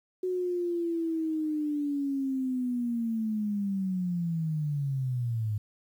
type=linear sweep; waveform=sine; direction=down; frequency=370 to 103.6 Hz; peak=-27 dBFS; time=0.23-5.58 s; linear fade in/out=5 ms; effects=10-bit